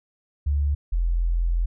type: tone pair in turn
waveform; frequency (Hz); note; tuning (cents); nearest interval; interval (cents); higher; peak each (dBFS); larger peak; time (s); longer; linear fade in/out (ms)
sine; 71.9 / 42.59; D2 / F1; -36 / -43; major sixth; 907; first; -19; neither; 0.46-0.75 / 0.92-1.66; second; 10
effects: none